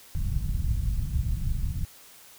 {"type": "low-pass noise", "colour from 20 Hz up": "pink", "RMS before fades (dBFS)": -27, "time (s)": [0.15, 1.85], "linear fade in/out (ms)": 0, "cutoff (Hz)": 140, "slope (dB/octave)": 24, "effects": ["white hiss -51 dBFS RMS until 2.38 s"]}